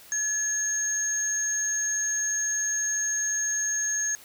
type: tone pair together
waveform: sine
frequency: 1700 / 6497 Hz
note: G#6 / G#8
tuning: +40 / -39 cents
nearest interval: octave + major seventh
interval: 2321 cents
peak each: -32 / -25 dBFS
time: 0.12-4.15 s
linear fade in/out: 0 ms
effects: white hiss -50 dBFS RMS until 4.24 s